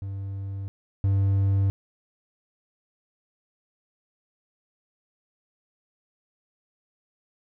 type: tone pair in turn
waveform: triangle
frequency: 98 / 98 Hz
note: G2 / G2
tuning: 0 / 0 cents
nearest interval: unison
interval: 0 cents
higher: neither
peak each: -28 / -17 dBFS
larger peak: second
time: 0.02-0.68 / 1.04-1.7 s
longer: neither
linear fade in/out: 0 ms
effects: none